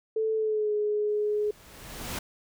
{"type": "tone with pitch glide", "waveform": "sine", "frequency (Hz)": [440, 419.6], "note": ["A4", "G#4"], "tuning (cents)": [0, 18], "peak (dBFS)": -24, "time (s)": [0.16, 1.51], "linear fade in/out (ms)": 5, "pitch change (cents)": -82, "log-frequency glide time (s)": [0.35, 0.73]}
{"type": "noise with exponential growth", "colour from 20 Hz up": "pink", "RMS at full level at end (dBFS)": -32, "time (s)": [1.08, 2.19], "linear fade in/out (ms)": 5, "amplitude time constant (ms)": 240}
{"effects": []}